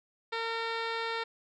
15% pulse tone with low-pass filter, 456.3 Hz, A#4, 37 cents flat, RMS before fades -34 dBFS, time 0.32-1.24 s, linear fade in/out 10 ms, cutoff 3300 Hz, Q 5, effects none

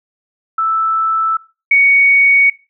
sine tone pair in turn, 1318.5 / 2234 Hz, E6 / C#7, 0 / +13 cents, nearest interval major sixth, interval 913 cents, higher second, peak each -12 / -6 dBFS, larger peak second, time 0.58-1.37 / 1.71-2.5 s, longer neither, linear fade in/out 5 ms, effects noise-tail reverb RT60 0.3 s tail -19 dB re dry

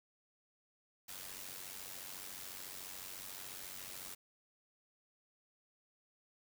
white noise with amplitude modulation, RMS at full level -45 dBFS, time 1.08-4.15 s, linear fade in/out 10 ms, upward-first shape sine, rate 94 Hz, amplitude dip 65%, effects none

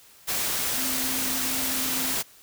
sine tone in noise, 260.7 Hz, C4, 6 cents flat, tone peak -35 dBFS, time 0.76-2.15 s, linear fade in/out 20 ms, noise white, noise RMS -27 dBFS, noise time 0.27-2.23 s, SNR -11 dB, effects white hiss -53 dBFS RMS until 2.42 s

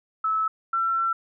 sine tone pair in turn, 1303 / 1348.2 Hz, E6 / E6, -20 / +39 cents, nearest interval minor second, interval 59 cents, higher second, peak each -21 dBFS, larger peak neither, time 0.24-0.48 / 0.73-1.13 s, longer second, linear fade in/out 5 ms, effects none

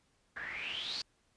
white noise with low-pass filter sweep, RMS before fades -40 dBFS, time 0.36-1.02 s, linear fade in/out 5 ms, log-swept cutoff 1600 to 4700 Hz, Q 9, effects pink hiss -73 dBFS RMS until 1.36 s + resampled to 22050 Hz

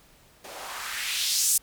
blue noise with band-pass filter sweep, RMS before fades -28 dBFS, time 0.44-1.58 s, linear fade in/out 5 ms, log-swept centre 440 to 8900 Hz, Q 1.8, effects pink hiss -57 dBFS RMS until 1.62 s

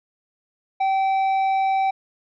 triangle tone with tanh clipping, 772 Hz, G5, 27 cents flat, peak -19 dBFS, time 0.8-1.91 s, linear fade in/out 10 ms, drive 11 dB, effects none

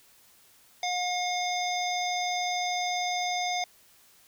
harmonic tone with a mistuned harmonic, 719 Hz, F#5, 50 cents flat, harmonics 1 / 3 / 5 / 7 / 9, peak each -29 / -34 / -36 / -37 / -39 dBFS, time 0.83-3.64 s, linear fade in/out 2 ms, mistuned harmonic 9, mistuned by -50 cents, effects white hiss -59 dBFS RMS until 4.27 s

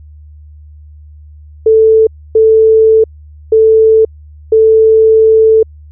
sine tone bursts at uneven times, 441.6 Hz, A4, 6 cents sharp, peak -3 dBFS, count 4, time 1.66-2.07 / 2.35-3.04 / 3.52-4.05 / 4.52-5.63 s, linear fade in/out 5 ms, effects added 75 Hz sine -32 dBFS peak until 5.91 s

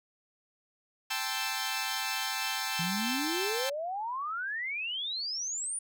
10% pulse chord, A minor seventh, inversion third, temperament equal, 784 / 880 / 1046.5 / 1318.5 Hz, G5 / A5 / C6 / E6, 0 / 0 / 0 / 0 cents, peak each -28 / -27 / -30 / -30 dBFS, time 1.1-3.7 s, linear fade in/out 10 ms
sine exponential sweep, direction up, 161.3 to 9670 Hz, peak -32 dBFS, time 2.79-5.79 s, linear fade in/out 5 ms
effects none

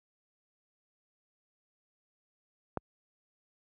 click, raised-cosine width 1 ms, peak -18 dBFS, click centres 2.773 s, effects high-pass 60 Hz 12 dB/octave

